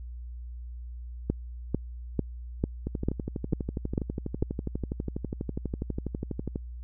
two click trains, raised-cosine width 3 ms, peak -12 / -18 dBFS, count 8 / 46, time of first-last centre 1.3-4.425 / 2.87-6.559 s, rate 2.24 / 12.2 Hz, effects added 60 Hz sine -37 dBFS peak until 6.83 s

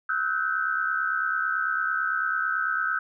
sine tone cluster, 1296 / 1484 / 1553 Hz, E6 / F#6 / G6, -30 / +5 / -17 cents, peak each -28 dBFS, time 0.09-2.99 s, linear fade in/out 5 ms, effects none

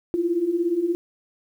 sine beating tone pair, 330 / 347 Hz, E4 / F4, +2 / -11 cents, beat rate 17 Hz, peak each -26 / -21 dBFS, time 0.14-0.95 s, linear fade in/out 0 ms, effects 9-bit

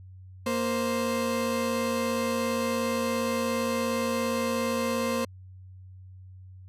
30% pulse tone pair together, 233.4 / 524 Hz, A#3 / C5, +2 / +2 cents, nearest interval octave + major second, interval 1400 cents, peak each -26 dBFS, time 0.46-5.25 s, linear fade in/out 5 ms, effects added 93 Hz sine -44 dBFS peak until 6.68 s + resampled to 32000 Hz

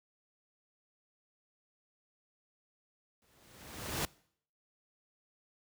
pink noise with exponential growth, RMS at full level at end -32 dBFS, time 3.22-4.05 s, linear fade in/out 0 ms, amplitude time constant 180 ms, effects noise-tail reverb RT60 0.6 s tail -23 dB re dry + high-pass 60 Hz 12 dB/octave

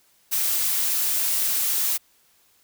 blue noise, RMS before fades -23 dBFS, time 0.31-1.98 s, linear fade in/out 20 ms, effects white hiss -61 dBFS RMS until 2.63 s

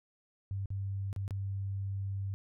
sine tone with dropouts, 98 Hz, G2, in tune, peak -33 dBFS, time 0.51-2.34 s, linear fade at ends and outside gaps 0 ms, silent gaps 0.658-0.704 / 1.129-1.162 / 1.279-1.308 s, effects none

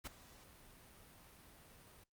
pink noise with ADSR envelope, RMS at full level -43 dBFS, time 0.04-2.04 s, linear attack 26 ms, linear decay 12 ms, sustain -18 dB, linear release 7 ms, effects noise-tail reverb RT60 0.1 s tail -20 dB re dry + Opus 48 kbps

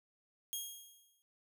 10% pulse tone with exponential decay, 3258 Hz, G#7, 34 cents flat, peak -28 dBFS, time 0.53-1.22 s, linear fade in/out 0 ms, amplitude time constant 150 ms, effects none

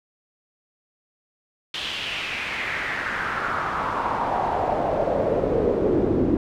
brown noise with band-pass filter sweep, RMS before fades -24 dBFS, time 1.74-6.37 s, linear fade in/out 2 ms, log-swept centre 3400 to 310 Hz, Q 3.5, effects none

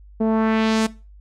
sawtooth tone with low-pass filter sweep, 220.9 Hz, A3, 7 cents sharp, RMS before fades -19 dBFS, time 0.2-0.87 s, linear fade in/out 10 ms, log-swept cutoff 510 to 9400 Hz, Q 1.2, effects noise-tail reverb RT60 0.3 s tail -19 dB re dry + added 50 Hz sine -42 dBFS peak until 1.2 s

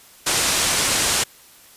white low-pass noise, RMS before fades -20 dBFS, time 0.26-1.24 s, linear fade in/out 10 ms, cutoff 9600 Hz, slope 24 dB/octave, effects white hiss -48 dBFS RMS until 1.76 s + resampled to 32000 Hz

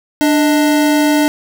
square tone pair together, 295.4 / 626 Hz, D4 / D#5, +10 / +10 cents, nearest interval octave + minor second, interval 1300 cents, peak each -11 / -19 dBFS, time 0.21-1.28 s, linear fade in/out 0 ms, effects none

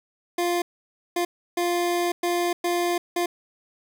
25% pulse tone bursts at uneven times, 349.2 Hz, F4, in tune, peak -18 dBFS, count 6, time 0.38-0.62 / 1.16-1.25 / 1.57-2.12 / 2.23-2.53 / 2.64-2.98 / 3.16-3.26 s, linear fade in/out 5 ms, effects 10-bit

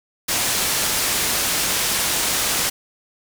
white low-pass noise, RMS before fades -21 dBFS, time 0.28-2.7 s, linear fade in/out 10 ms, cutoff 11000 Hz, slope 12 dB/octave, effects none

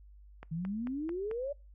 click train, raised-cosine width 0.5 ms, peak -30 dBFS, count 5, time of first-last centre 0.43-1.313 s, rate 4.53 Hz
sine exponential sweep, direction up, 155.56 to 587.3 Hz, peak -33 dBFS, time 0.51-1.53 s, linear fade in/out 10 ms
effects noise-tail reverb RT60 0.3 s tail -26 dB re dry + added 50 Hz sine -52 dBFS peak until 1.74 s

